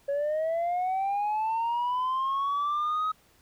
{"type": "linear sweep", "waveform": "sine", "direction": "up", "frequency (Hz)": [554.4, 1274], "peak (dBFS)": -23, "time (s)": [0.08, 3.12], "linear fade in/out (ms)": 10, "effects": ["tanh soft clip ceiling -24 dBFS", "pink hiss -62 dBFS RMS until 3.41 s"]}